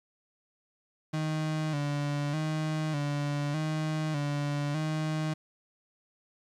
35% pulse tone with vibrato, 150.2 Hz, D3, 39 cents sharp, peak -27 dBFS, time 1.13-5.34 s, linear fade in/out 10 ms, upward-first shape square, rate 0.83 Hz, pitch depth 63 cents each way, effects low-pass 7000 Hz 12 dB/octave + 10-bit

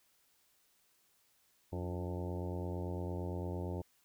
harmonic tone with a mistuned harmonic, 88.8 Hz, F2, 29 cents sharp, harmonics 1 / 2 / 3 / 4 / 5 / 6 / 7 / 8 / 9 / 10, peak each -39 / -44 / -47 / -45 / -48 / -49 / -51 / -57 / -55 / -53 dBFS, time 1.72-3.82 s, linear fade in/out 10 ms, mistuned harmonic 3, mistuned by +74 cents, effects white hiss -72 dBFS RMS until 4.04 s

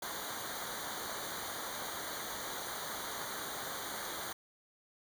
pink noise with comb filter, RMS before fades -41 dBFS, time 0.02-4.33 s, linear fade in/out 5 ms, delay 0.38 ms, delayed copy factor -0.95, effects none

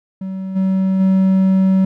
triangle tone with level steps, 190.1 Hz, F#3, 47 cents sharp, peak -20 / -11 / -8 dBFS, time 0.21-1.85 s, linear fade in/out 5 ms, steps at 0.55 / 0.99 s, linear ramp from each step 20 ms, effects none

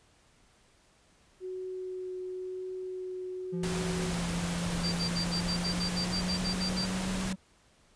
sine tone with vibrato, 370 Hz, F#4, in tune, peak -35 dBFS, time 1.4-4.14 s, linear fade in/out 50 ms, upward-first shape triangle, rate 0.94 Hz, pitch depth 9 cents each way
triangle tone with pitch glide, 172.6 to 188.22 Hz, F3 to F#3, -20 to +30 cents, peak -30 dBFS, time 3.52-7.36 s, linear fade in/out 20 ms, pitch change +150 cents, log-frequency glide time 5.22-7.16 s
pink noise, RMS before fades -36 dBFS, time 3.63-7.33 s, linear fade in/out 5 ms
sine tone bursts, 4699 Hz, D8, in tune, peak -31 dBFS, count 13, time 4.83-6.859 s, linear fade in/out 20 ms, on 97 ms, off 64 ms
effects pink hiss -64 dBFS RMS until 7.95 s + resampled to 22050 Hz

